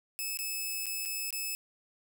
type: tone with dropouts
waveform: 5% pulse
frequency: 2599 Hz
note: E7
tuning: 25 cents flat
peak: -24 dBFS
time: 0.19-1.55 s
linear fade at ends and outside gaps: 0 ms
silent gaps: 0.372-0.389 / 0.858-0.866 / 1.053-1.058 / 1.306-1.327 s
effects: none

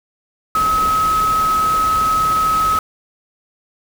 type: tone in noise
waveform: sine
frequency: 1281 Hz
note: E6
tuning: 50 cents flat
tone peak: -13 dBFS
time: 0.55-2.79 s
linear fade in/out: 2 ms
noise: pink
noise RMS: -27 dBFS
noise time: 0.55-2.79 s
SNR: +11 dB
effects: none

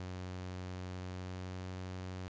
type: tone with pitch glide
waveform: sawtooth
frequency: 91.6 to 92.34 Hz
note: F#2 to F#2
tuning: -17 to -3 cents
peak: -37 dBFS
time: 0-2.28 s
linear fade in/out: 0 ms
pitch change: +14 cents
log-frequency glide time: 1.05-1.7 s
effects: resampled to 16000 Hz + 12-bit

